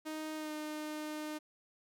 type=tone with pitch glide; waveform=sawtooth; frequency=311.1 to 305 Hz; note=D#4 to D#4; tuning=0 to -34 cents; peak=-35 dBFS; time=0.05-1.39 s; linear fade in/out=20 ms; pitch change=-34 cents; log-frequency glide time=0.36-0.52 s; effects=none